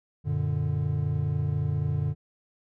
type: chord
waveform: triangle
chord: Gb augmented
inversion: none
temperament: equal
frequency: 92.5 / 116.54 / 146.83 Hz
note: Gb2 / Bb2 / D3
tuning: 0 / 0 / 0 cents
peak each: -28 / -29 / -25 dBFS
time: 0.24-2.15 s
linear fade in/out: 50 ms
effects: none